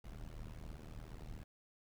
brown noise with amplitude modulation, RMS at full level -45 dBFS, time 0.04-1.44 s, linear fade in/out 5 ms, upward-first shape sine, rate 77.2 Hz, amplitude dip 100%, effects none

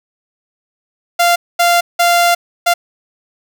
sawtooth tone bursts at uneven times, 694 Hz, F5, 11 cents flat, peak -5 dBFS, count 4, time 1.19-1.36 / 1.59-1.81 / 1.99-2.35 / 2.66-2.74 s, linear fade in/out 10 ms, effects none

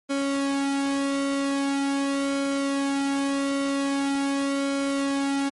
sawtooth tone with flanger, 277.2 Hz, C#4, in tune, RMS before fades -25 dBFS, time 0.09-5.5 s, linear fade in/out 20 ms, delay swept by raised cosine 1.1 to 2.4 ms, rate 0.43 Hz, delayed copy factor -0.65, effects MP3 48 kbps

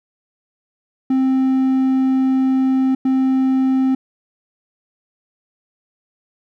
triangle tone bursts at uneven times, 262.9 Hz, C4, 8 cents sharp, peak -11 dBFS, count 2, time 1.1-2.95 / 3.05-3.95 s, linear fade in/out 5 ms, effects none

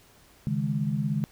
sine chord, C# suspended second, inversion none, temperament equal, 138.59 / 155.56 / 207.7 Hz, C#3 / D#3 / G#3, 0 / 0 / 0 cents, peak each -29 dBFS, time 0.47-1.24 s, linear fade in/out 0 ms, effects pink hiss -57 dBFS RMS until 1.31 s

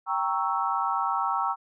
sine chord, G diminished seventh, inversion none, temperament equal, 784 / 932.3 / 1108.7 / 1318.5 Hz, G5 / Bb5 / Db6 / Fb6, 0 / 0 / 0 / 0 cents, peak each -30 / -29 / -30 / -29 dBFS, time 0.06-1.56 s, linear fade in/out 50 ms, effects none

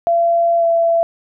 sine tone with pitch glide, 680 to 671 Hz, F5 to E5, -46 to +31 cents, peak -11 dBFS, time 0.07-1.03 s, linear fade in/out 0 ms, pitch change -23 cents, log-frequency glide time 0.58-0.64 s, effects none

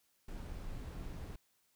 brown noise, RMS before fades -44 dBFS, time 0.28-1.36 s, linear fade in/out 5 ms, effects white hiss -75 dBFS RMS until 1.75 s

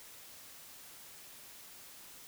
silence, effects white hiss -53 dBFS RMS until 2.27 s

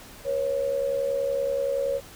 sine tone pair together, 480.5 / 551.1 Hz, B4 / C#5, -48 / -10 cents, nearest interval major second, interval 238 cents, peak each -30 / -24 dBFS, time 0.24-2.01 s, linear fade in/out 50 ms, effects pink hiss -46 dBFS RMS until 2.15 s

